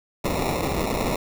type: noise with sample-and-hold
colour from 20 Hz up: blue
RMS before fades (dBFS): -25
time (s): 0.24-1.16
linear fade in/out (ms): 5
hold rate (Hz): 1575
effects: none